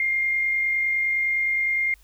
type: tone with amplitude modulation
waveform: sine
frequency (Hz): 2117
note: C7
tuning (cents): +20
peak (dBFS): -19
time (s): 0-1.94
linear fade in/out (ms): 2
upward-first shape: sine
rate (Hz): 49.8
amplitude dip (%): 25
effects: added 50 Hz sine -52 dBFS peak until 2.03 s + white hiss -60 dBFS RMS until 2.03 s